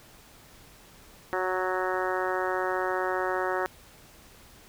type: harmonic tone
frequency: 185 Hz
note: F#3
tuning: in tune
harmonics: 2 / 3 / 4 / 5 / 6 / 7 / 8 / 9 / 10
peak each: -31 / -33 / -34 / -35 / -36 / -36 / -37 / -38 / -38 dBFS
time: 1.33-3.66 s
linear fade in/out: 0 ms
effects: pink hiss -53 dBFS RMS until 4.68 s